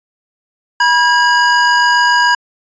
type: tone pair together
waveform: square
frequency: 970.4 / 1633 Hz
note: B5 / G#6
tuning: -31 / -30 cents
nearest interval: major sixth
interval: 901 cents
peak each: -12 dBFS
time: 0.8-2.35 s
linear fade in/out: 5 ms
effects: resampled to 16000 Hz